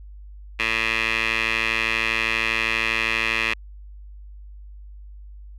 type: tone with band-pass filter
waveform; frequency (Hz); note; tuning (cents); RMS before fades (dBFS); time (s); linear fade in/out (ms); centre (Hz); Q
15% pulse; 112.5; A2; +39; -23; 0.59-3.54; 10; 2400; 4.3
effects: added 50 Hz sine -38 dBFS peak until 5.58 s